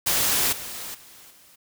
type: noise with level steps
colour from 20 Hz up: white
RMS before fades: -22 / -35 / -48 / -53 dBFS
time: 0.06-1.56 s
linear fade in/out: 10 ms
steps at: 0.52 / 0.94 / 1.3 s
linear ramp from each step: 10 ms
effects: none